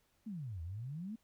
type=exponential two-way sweep; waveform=sine; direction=down then up; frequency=233.1 to 78.9 to 233.1 Hz; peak=-40 dBFS; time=0.26-1.16 s; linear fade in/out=10 ms; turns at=0.62 s; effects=pink hiss -75 dBFS RMS until 1.23 s